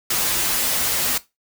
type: noise with comb filter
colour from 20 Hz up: white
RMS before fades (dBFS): -21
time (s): 0.1-1.18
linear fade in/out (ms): 5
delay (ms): 10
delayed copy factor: -0.95
effects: noise-tail reverb RT60 0.2 s tail -17 dB re dry